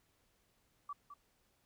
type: tone with echo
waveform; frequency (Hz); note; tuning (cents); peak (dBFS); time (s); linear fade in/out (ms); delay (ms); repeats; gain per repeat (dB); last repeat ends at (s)
sine; 1152; D6; -34; -40; 0.89-0.93; 5; 210; 1; -9; 1.14
effects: pink hiss -75 dBFS RMS until 1.65 s